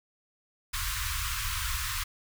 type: band-stop noise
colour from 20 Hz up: pink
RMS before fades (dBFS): -32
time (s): 0.73-2.04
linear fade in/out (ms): 10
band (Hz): 110 to 1000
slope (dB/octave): 96
effects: none